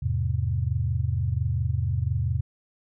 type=chord; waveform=sine; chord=E augmented; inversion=none; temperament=equal with one note detuned; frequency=82.41 / 103.83 / 128.19 Hz; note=E2 / G#2 / B#2; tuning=0 / 0 / -35 cents; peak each=-27 dBFS; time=0.02-2.41 s; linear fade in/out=10 ms; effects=none